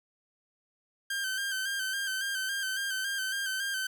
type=tone with vibrato; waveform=sawtooth; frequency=1568 Hz; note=G6; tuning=in tune; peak=-27 dBFS; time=1.1-3.87 s; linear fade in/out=5 ms; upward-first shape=square; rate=3.6 Hz; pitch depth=37 cents each way; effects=none